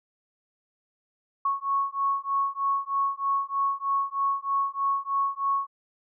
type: beating tone pair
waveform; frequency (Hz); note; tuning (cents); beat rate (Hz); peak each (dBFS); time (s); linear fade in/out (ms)
sine; 1103 / 1106.2; C#6 / C#6; -9 / -4; 3.2; -27; 1.45-5.67; 5
effects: none